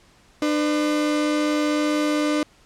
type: tone pair together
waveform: 35% pulse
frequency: 300.3 / 505 Hz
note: D4 / B4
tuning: +39 / +39 cents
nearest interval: major sixth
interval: 900 cents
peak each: -18 / -28 dBFS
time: 0.42-2.43 s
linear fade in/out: 2 ms
effects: pink hiss -55 dBFS RMS until 2.65 s + low-pass 8000 Hz 12 dB/octave